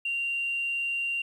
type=tone; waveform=sine; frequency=2769 Hz; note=F7; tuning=15 cents flat; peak=-26 dBFS; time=0.05-1.22 s; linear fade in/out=5 ms; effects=tanh soft clip ceiling -22 dBFS + 10-bit